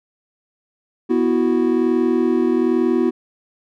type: chord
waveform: triangle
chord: B suspended fourth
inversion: none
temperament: just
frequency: 246.9 / 329.3 / 370.4 Hz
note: B3 / E4 / F#4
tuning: 0 / -2 / +2 cents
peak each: -17 dBFS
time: 1.09-3.11 s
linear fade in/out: 20 ms
effects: none